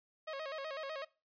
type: tone with vibrato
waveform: sawtooth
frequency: 587 Hz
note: D5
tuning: 1 cent flat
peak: -36 dBFS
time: 0.27-1.05 s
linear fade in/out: 10 ms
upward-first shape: square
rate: 8 Hz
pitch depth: 120 cents each way
effects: noise-tail reverb RT60 0.3 s tail -21 dB re dry + resampled to 11025 Hz